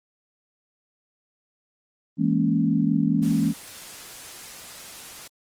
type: chord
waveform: sine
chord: A# half-diminished seventh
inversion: second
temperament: equal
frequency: 164.81 / 207.7 / 233.1 / 277.2 Hz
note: E3 / G#3 / A#3 / C#4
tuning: 0 / 0 / 0 / 0 cents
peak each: -24 dBFS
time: 2.17-3.54 s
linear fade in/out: 50 ms
type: noise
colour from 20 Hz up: white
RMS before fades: -40 dBFS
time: 3.22-5.28 s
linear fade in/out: 10 ms
effects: low-pass 12000 Hz 12 dB/octave + Opus 24 kbps